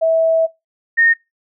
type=tone pair in turn; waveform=sine; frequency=651 / 1841.3 Hz; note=E5 / A#6; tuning=-22 / -22 cents; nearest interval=octave + tritone; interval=1800 cents; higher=second; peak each=-11 / -9 dBFS; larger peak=second; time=0.01-0.47 / 0.97-1.14 s; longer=first; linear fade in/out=20 ms; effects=noise-tail reverb RT60 0.2 s tail -21 dB re dry